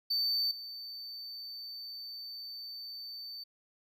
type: tone with level steps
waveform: triangle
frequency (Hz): 4558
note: C#8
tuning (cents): +47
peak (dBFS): -27 / -40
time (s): 0.1-3.44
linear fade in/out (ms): 10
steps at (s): 0.51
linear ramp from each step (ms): 2
effects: none